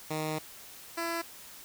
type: tone pair in turn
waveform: 10% pulse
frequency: 155.56 / 335.4 Hz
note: D#3 / E4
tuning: 0 / +30 cents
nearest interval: octave + minor second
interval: 1330 cents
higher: second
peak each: -23 dBFS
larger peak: neither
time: 0.1-0.39 / 0.97-1.22 s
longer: first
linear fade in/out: 10 ms
effects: white hiss -49 dBFS RMS until 1.64 s